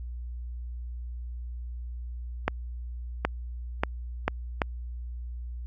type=accelerating click train; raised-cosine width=0.5 ms; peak=-8 dBFS; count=5; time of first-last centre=2.48-4.618 s; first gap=770 ms; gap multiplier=0.76; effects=added 60 Hz sine -34 dBFS peak until 5.66 s + AAC 64 kbps